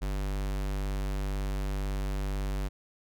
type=tone; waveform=square; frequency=49 Hz; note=G1; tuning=in tune; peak=-30 dBFS; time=0.01-2.69 s; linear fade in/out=20 ms; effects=none